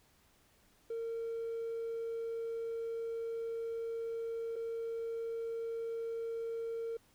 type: tone with dropouts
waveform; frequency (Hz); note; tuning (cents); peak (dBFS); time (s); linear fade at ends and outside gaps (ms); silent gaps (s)
triangle; 458.3; A#4; -29; -33; 0.9-6.97; 5; 4.558-4.562
effects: tanh soft clip ceiling -32 dBFS + pink hiss -68 dBFS RMS until 7.14 s